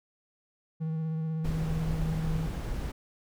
triangle tone with vibrato, 159.5 Hz, D#3, 43 cents sharp, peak -27 dBFS, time 0.8-2.48 s, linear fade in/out 20 ms, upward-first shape sine, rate 16 Hz, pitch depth 20 cents each way
brown noise, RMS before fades -33 dBFS, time 1.44-2.92 s, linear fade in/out 10 ms
effects none

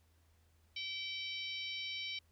harmonic tone with a mistuned harmonic, 769 Hz, G5, 33 cents flat, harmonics 3 / 4 / 5 / 6 / 7, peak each -44 / -44 / -45 / -50 / -50 dBFS, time 0.76-2.19 s, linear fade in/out 5 ms, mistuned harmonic 7, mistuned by +27 cents, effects added 81 Hz sine -68 dBFS peak until 2.31 s + pink hiss -75 dBFS RMS until 2.31 s

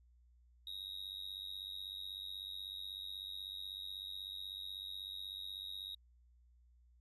triangle tone with amplitude modulation, 3772 Hz, A#7, 20 cents sharp, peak -38 dBFS, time 0.67-5.95 s, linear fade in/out 2 ms, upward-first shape sine, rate 96.2 Hz, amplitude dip 95%, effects added 60 Hz sine -64 dBFS peak until 7 s + resampled to 32000 Hz

